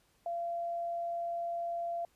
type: tone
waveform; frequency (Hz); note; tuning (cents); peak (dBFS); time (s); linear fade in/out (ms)
sine; 685; F5; -34; -33; 0.26-2.05; 2
effects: pink hiss -70 dBFS RMS until 2.15 s + resampled to 32000 Hz